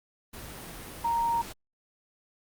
sine tone in noise, 931 Hz, A#5, 2 cents flat, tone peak -24 dBFS, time 1.04-1.42 s, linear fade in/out 10 ms, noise pink, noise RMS -42 dBFS, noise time 0.33-1.53 s, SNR +15 dB, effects Opus 32 kbps

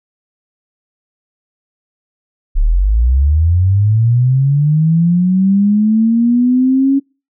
sine linear sweep, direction up, 32.7 to 277.2 Hz, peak -8 dBFS, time 2.55-7 s, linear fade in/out 20 ms, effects noise-tail reverb RT60 0.3 s tail -25 dB re dry

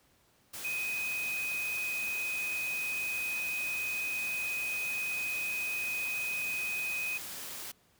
sine tone in noise, 2507 Hz, D#7, 12 cents sharp, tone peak -32 dBFS, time 0.64-7.18 s, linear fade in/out 10 ms, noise white, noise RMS -42 dBFS, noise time 0.53-7.72 s, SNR +7 dB, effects pink hiss -67 dBFS RMS until 7.99 s + high-pass 60 Hz 12 dB/octave

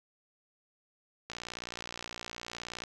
click train, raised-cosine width 0.2 ms, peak -22 dBFS, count 92, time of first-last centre 1.3-2.837 s, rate 59.2 Hz, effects none

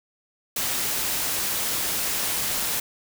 white noise, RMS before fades -26 dBFS, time 0.56-2.8 s, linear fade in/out 5 ms, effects none

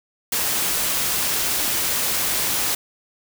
white noise, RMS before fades -22 dBFS, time 0.32-2.75 s, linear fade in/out 5 ms, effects none

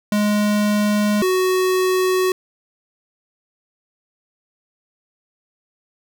square tone pair in turn, 208.4 / 371.3 Hz, G#3 / F#4, +6 / +6 cents, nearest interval minor seventh, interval 1000 cents, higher second, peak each -16 dBFS, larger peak neither, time 0.12-1.22 / 1.22-2.32 s, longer neither, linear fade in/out 2 ms, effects none

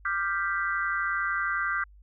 sine chord, G dominant seventh, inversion second, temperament equal with one note detuned, 1184.2 / 1396.9 / 1568 / 1975.5 Hz, D6 / F6 / G6 / B6, +14 / 0 / 0 / 0 cents, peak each -31 / -32 / -29 / -35 dBFS, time 0.05-1.84 s, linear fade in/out 5 ms, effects added 50 Hz sine -50 dBFS peak until 2.02 s

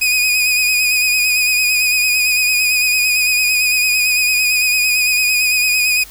sawtooth tone with vibrato, 2489 Hz, D#7, in tune, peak -9 dBFS, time 0.01-6.04 s, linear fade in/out 10 ms, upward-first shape sine, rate 8.9 Hz, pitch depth 34 cents each way, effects added 50 Hz sine -42 dBFS peak until 6.1 s + white hiss -39 dBFS RMS until 6.1 s

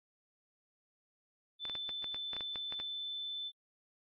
sine tone, 3523 Hz, A7, 1 cent sharp, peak -38 dBFS, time 1.59-3.52 s, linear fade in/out 50 ms
clicks, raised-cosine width 0.3 ms, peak -29 dBFS, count 12, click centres 1.653 / 1.697 / 1.753 / 1.892 / 2.043 / 2.145 / 2.333 / 2.366 / 2.408 / 2.558 / 2.724 / 2.8 s
effects AAC 32 kbps

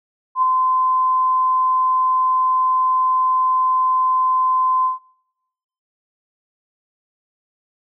sine tone with ADSR envelope, 1030 Hz, C6, 28 cents flat, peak -11 dBFS, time 0.35-4.99 s, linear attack 76 ms, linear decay 3 ms, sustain -3 dB, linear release 140 ms, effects noise-tail reverb RT60 1.0 s tail -23 dB re dry

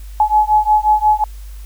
sine beating tone pair, 848 / 853.6 Hz, G#5 / G#5, +36 / +47 cents, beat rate 5.6 Hz, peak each -13 dBFS, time 0.2-1.24 s, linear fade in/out 2 ms, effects added 50 Hz sine -29 dBFS peak until 1.65 s + white hiss -47 dBFS RMS until 1.65 s

